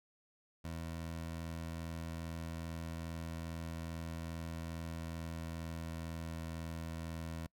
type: tone with pitch glide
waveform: 20% pulse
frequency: 82.41 to 81.94 Hz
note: E2 to E2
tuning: 0 to -10 cents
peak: -36 dBFS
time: 0.64-7.47 s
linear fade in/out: 10 ms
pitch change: -10 cents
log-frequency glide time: 4.85-6.43 s
effects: noise-tail reverb RT60 0.1 s tail -25 dB re dry